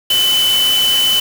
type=tone in noise; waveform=sine; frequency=3012 Hz; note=F#7; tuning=30 cents sharp; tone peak=-11 dBFS; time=0.1-1.2 s; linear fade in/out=5 ms; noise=white; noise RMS=-21 dBFS; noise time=0.1-1.2 s; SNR=+7 dB; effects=none